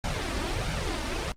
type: noise with flanger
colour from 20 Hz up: pink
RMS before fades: -29 dBFS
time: 0.04-1.32 s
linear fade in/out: 2 ms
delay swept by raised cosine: 1.3 to 3.4 ms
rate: 1.5 Hz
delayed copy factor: +0.7
effects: low-pass 6000 Hz 12 dB/octave + Opus 32 kbps